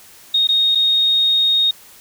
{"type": "tone with dropouts", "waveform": "sine", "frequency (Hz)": 3721, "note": "A#7", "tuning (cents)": -4, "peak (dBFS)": -12, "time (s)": [0.34, 1.71], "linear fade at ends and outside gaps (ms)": 5, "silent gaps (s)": [[0.472, 0.488], [0.75, 0.754]], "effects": ["white hiss -44 dBFS RMS until 2 s"]}